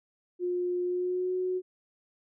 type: tone with pitch glide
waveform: sine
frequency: 356.9 to 367.6 Hz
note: F4 to F#4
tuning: +38 to -11 cents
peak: -27 dBFS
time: 0.39-1.62 s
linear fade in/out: 50 ms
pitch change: +51 cents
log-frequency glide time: 0.84-1.34 s
effects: none